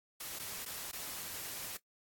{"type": "noise with dropouts", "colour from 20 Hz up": "white", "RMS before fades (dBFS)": -43, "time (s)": [0.2, 1.77], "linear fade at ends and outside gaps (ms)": 5, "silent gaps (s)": [[0.389, 0.396], [0.65, 0.659], [0.915, 0.93]], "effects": ["noise-tail reverb RT60 0.1 s tail -19 dB re dry", "AAC 64 kbps"]}